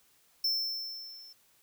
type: tone with level ramp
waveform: square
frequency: 5340 Hz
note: E8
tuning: 22 cents sharp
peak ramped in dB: -26 to -50 dBFS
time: 0.44-1.33 s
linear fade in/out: 5 ms
effects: white hiss -66 dBFS RMS until 1.62 s